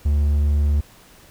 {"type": "tone", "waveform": "triangle", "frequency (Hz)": 73.1, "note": "D2", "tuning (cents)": -7, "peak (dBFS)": -13, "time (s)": [0.05, 0.81], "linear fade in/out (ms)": 10, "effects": ["pink hiss -49 dBFS RMS until 1.3 s"]}